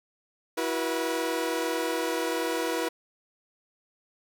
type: chord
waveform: sawtooth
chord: E suspended second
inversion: none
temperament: equal with one note detuned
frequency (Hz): 329.6 / 370 / 483.7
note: E4 / F#4 / B4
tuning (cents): 0 / 0 / -36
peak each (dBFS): -27 / -30 / -26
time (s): 0.57-2.89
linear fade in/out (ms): 10
effects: none